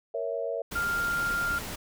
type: chord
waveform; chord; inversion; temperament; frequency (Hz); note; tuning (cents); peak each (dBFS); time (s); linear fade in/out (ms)
sine; A# diminished; none; equal; 466.2 / 554.4 / 659.3; A#4 / C#5 / E5; 0 / 0 / 0; -33; 0.14-0.62; 5
type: noise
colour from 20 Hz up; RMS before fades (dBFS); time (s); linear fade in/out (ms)
pink; -37; 0.71-1.76; 10
type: tone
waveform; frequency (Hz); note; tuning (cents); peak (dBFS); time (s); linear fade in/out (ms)
sine; 1396.9; F6; 0; -26; 0.75-1.59; 10
effects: none